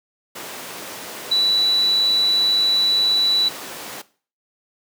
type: tone in noise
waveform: sine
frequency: 3951 Hz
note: B7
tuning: in tune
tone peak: -14 dBFS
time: 1.31-3.49 s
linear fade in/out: 10 ms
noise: pink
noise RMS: -32 dBFS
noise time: 0.35-4.02 s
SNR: +15 dB
effects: noise-tail reverb RT60 0.4 s tail -18 dB re dry + high-pass 300 Hz 12 dB/octave